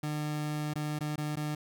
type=tone with dropouts; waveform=30% pulse; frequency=150.4 Hz; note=D3; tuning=42 cents sharp; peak=-29 dBFS; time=0.03-1.55 s; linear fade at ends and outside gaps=5 ms; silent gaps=0.737-0.756 / 0.99-1.007 / 1.159-1.179 / 1.357-1.368 s; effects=none